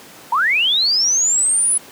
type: linear sweep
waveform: sine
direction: up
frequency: 880 to 10300 Hz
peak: -13 dBFS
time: 0.32-1.78 s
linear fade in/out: 5 ms
effects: pink hiss -40 dBFS RMS until 1.91 s + high-pass 200 Hz 12 dB/octave